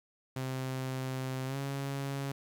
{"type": "tone with pitch glide", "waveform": "sawtooth", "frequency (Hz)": [130.81, 138.11], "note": ["C3", "C#3"], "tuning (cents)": [0, -6], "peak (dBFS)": -30, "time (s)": [0.36, 2.32], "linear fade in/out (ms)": 5, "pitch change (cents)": 94, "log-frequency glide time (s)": [1.46, 1.57], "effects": ["11-bit"]}